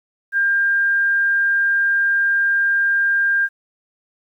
sine tone, 1600 Hz, G6, 35 cents sharp, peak -14 dBFS, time 0.32-3.49 s, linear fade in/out 50 ms, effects 9-bit

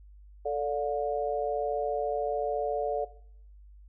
sine tone cluster, 440.9 / 582 / 716 Hz, A4 / D5 / F5, +4 / -16 / +43 cents, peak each -31 / -31 / -34 dBFS, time 0.45-3.05 s, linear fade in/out 10 ms, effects noise-tail reverb RT60 0.6 s tail -17 dB re dry + added 50 Hz sine -49 dBFS peak until 3.88 s

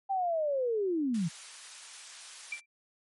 sine linear sweep, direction down, 794 to 151.8 Hz, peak -27 dBFS, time 0.09-1.29 s, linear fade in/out 20 ms
white high-pass noise, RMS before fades -46 dBFS, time 1.14-2.6 s, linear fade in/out 5 ms, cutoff 1000 Hz, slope 12 dB/octave
sine tone with exponential decay, 2349 Hz, D7, in tune, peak -30 dBFS, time 2.52-2.66 s, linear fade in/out 5 ms, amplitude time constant 29 ms
effects low-pass 10000 Hz 12 dB/octave + MP3 48 kbps

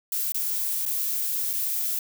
violet noise with dropouts, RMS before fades -27 dBFS, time 0.12-1.99 s, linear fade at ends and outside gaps 2 ms, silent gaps 0.321-0.344 / 0.854-0.861 / 1.531-1.535 s, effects none

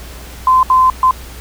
sine tone bursts at uneven times, 1031 Hz, C6, 26 cents flat, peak -6 dBFS, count 3, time 0.47-0.63 / 0.7-0.9 / 1.03-1.11 s, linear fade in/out 2 ms, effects added 60 Hz sine -31 dBFS peak until 1.4 s + pink hiss -35 dBFS RMS until 1.4 s

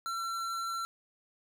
sine tone with tanh clipping, 1353 Hz, E6, 45 cents sharp, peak -35 dBFS, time 0.06-0.85 s, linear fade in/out 0 ms, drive 18 dB, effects none

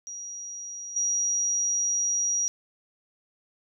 sine tone with level steps, 5750 Hz, F8, 50 cents sharp, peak -35 / -23 dBFS, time 0.07-2.48 s, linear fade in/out 0 ms, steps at 0.96 s, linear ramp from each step 5 ms, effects none

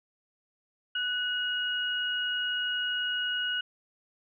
sine tone pair together, 1484 / 2887 Hz, F#6 / F#7, +5 / -43 cents, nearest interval octave, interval 1152 cents, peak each -31 / -30 dBFS, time 0.95-3.61 s, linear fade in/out 5 ms, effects none

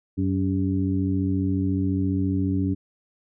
harmonic tone with a mistuned harmonic, 94.4 Hz, F#2, 35 cents sharp, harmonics 1 / 2 / 3 / 4, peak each -25 / -27 / -24 / -37 dBFS, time 0.17-2.75 s, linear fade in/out 20 ms, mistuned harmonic 4, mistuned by +94 cents, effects none

